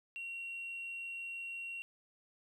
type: tone with hard clipping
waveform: triangle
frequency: 2743 Hz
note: F7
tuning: 32 cents flat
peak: -40 dBFS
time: 0.16-1.82 s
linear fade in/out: 0 ms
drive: 2 dB
effects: none